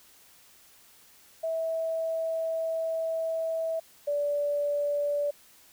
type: tone pair in turn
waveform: sine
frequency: 651 / 580 Hz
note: E5 / D5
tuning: -22 / -22 cents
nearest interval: major second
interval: 200 cents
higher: first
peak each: -27 / -25 dBFS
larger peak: second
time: 1.43-3.8 / 4.07-5.31 s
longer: first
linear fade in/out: 10 ms
effects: white hiss -57 dBFS RMS until 5.72 s